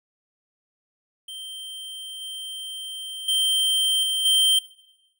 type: tone with level steps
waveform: square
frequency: 3136 Hz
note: G7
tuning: in tune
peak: -35 / -33 / -20 / -23 / -17 dBFS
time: 1.28-4.59 s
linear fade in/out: 5 ms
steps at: 2.21 / 3.28 / 4.03 / 4.25 s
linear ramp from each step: 5 ms
effects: noise-tail reverb RT60 1.0 s tail -19 dB re dry